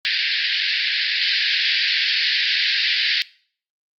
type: band-pass noise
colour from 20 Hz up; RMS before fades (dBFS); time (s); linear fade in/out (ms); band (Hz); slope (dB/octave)
white; -20; 0.05-3.22; 0; 1600 to 4900; 96
effects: noise-tail reverb RT60 0.5 s tail -22 dB re dry + Opus 32 kbps